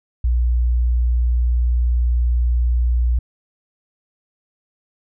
sine tone, 60.2 Hz, B1, 44 cents flat, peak -13 dBFS, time 0.24-3.19 s, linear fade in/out 5 ms, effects tanh soft clip ceiling -9 dBFS

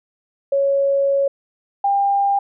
sine tone pair in turn, 554.4 / 798.5 Hz, C#5 / G5, 0 / +32 cents, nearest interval tritone, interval 632 cents, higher second, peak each -14 dBFS, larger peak neither, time 0.52-1.28 / 1.84-2.39 s, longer first, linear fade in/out 5 ms, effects none

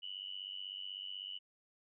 sine tone with amplitude modulation, 2960 Hz, F#7, in tune, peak -38 dBFS, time 0.02-1.39 s, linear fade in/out 20 ms, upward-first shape sine, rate 96.1 Hz, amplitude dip 95%, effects none

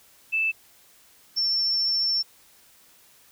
sine tone pair in turn, 2637 / 5407 Hz, E7 / E8, 0 / +43 cents, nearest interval octave, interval 1243 cents, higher second, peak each -21 dBFS, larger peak neither, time 0.32-0.52 / 1.36-2.23 s, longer second, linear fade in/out 20 ms, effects white hiss -56 dBFS RMS until 3.31 s

